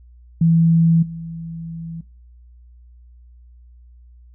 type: tone with level steps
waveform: sine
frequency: 165.2 Hz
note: E3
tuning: 4 cents sharp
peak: -11 / -28 dBFS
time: 0.41-2.01 s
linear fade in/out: 5 ms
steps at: 1.02 s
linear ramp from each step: 10 ms
effects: noise-tail reverb RT60 0.4 s tail -21 dB re dry + added 60 Hz sine -43 dBFS peak until 4.34 s